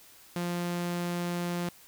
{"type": "tone", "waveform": "sawtooth", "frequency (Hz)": 174.61, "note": "F3", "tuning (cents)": 0, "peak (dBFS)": -26, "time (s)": [0.36, 1.69], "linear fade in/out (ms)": 2, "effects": ["white hiss -55 dBFS RMS until 1.87 s"]}